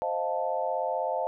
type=chord; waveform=sine; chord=F dominant seventh; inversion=second; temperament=equal; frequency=523.3 / 622.3 / 698.5 / 880 Hz; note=C5 / Eb5 / F5 / A5; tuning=0 / 0 / 0 / 0 cents; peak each=-32 dBFS; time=0.02-1.27 s; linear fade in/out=0 ms; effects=none